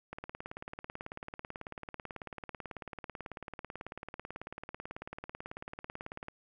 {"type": "click train", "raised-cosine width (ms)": 0.5, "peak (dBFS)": -26, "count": 113, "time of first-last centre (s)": [0.13, 6.284], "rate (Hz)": 18.2, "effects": []}